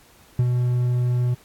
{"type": "tone with ADSR envelope", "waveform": "triangle", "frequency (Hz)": 123.2, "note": "B2", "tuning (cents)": -4, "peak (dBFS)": -12, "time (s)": [0.39, 1.35], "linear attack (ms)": 3, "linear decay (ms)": 50, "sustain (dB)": -4, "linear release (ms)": 16, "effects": ["pink hiss -53 dBFS RMS until 1.44 s", "AAC 64 kbps"]}